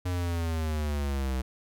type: linear sweep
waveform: square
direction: down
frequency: 90.9 to 63.5 Hz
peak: -28 dBFS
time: 0.05-1.42 s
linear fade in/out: 10 ms
effects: none